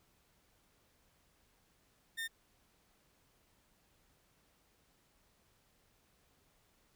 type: tone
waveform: 30% pulse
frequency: 1817 Hz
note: A#6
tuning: 45 cents flat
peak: -35 dBFS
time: 2.17-2.28 s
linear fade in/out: 20 ms
effects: pink hiss -72 dBFS RMS until 6.95 s